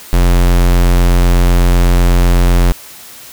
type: tone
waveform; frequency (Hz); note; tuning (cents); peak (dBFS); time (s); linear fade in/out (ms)
square; 44; F1; +14; -7; 0.13-2.72; 0
effects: white hiss -34 dBFS RMS until 3.32 s